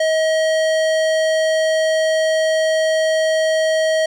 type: tone with hard clipping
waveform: sine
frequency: 635 Hz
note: D#5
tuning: 35 cents sharp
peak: -16 dBFS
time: 0-4.06 s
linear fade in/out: 5 ms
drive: 17 dB
effects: none